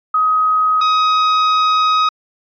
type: tone pair in turn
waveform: sine / 45% pulse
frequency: 1261 / 1261 Hz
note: D#6 / D#6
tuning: +23 / +23 cents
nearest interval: unison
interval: 0 cents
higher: neither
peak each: -11 dBFS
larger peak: neither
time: 0.14-0.81 / 0.81-2.09 s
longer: second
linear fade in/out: 5 ms
effects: resampled to 11025 Hz